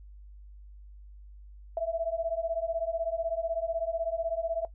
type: beating tone pair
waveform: sine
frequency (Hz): 653 / 669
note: E5 / E5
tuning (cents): -17 / +25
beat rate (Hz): 16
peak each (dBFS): -31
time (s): 1.77-4.65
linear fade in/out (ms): 2
effects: noise-tail reverb RT60 0.1 s tail -17 dB re dry + added 50 Hz sine -46 dBFS peak until 4.74 s